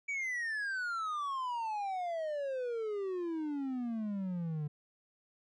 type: exponential sweep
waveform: triangle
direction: down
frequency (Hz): 2300 to 145.8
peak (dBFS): -32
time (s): 0.08-4.68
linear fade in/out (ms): 10
effects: resampled to 22050 Hz